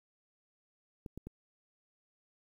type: clicks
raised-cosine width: 3 ms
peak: -30 dBFS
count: 3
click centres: 1.062 / 1.176 / 1.27 s
effects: 10-bit